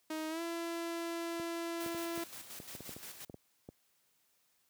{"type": "tone with pitch glide", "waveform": "sawtooth", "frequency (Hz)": [313.9, 336.4], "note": ["D#4", "E4"], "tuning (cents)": [15, 35], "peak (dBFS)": -33, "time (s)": [0.1, 2.24], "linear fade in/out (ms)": 5, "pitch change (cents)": 120, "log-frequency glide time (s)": [0.29, 0.41]}
{"type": "clicks", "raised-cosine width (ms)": 2, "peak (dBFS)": -33, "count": 12, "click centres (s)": [1.398, 1.862, 1.947, 2.177, 2.601, 2.751, 2.806, 2.893, 2.965, 3.298, 3.343, 3.689]}
{"type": "noise with tremolo", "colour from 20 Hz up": "white", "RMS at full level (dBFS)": -47, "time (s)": [1.8, 3.25], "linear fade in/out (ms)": 5, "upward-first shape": "square", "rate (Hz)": 5.7, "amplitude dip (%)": 50}
{"effects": ["white hiss -74 dBFS RMS until 4.69 s", "high-pass 80 Hz 12 dB/octave"]}